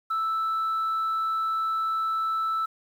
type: tone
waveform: sine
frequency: 1318.5 Hz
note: E6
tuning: in tune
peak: -22 dBFS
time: 0.1-2.66 s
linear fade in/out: 10 ms
effects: tanh soft clip ceiling -22 dBFS + 9-bit